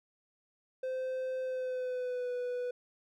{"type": "tone with pitch glide", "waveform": "triangle", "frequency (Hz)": [517, 493.4], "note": ["C5", "B4"], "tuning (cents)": [-21, -2], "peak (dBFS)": -31, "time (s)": [0.83, 2.71], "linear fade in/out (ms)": 5, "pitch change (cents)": -81, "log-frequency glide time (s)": [1.42, 2.31], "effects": []}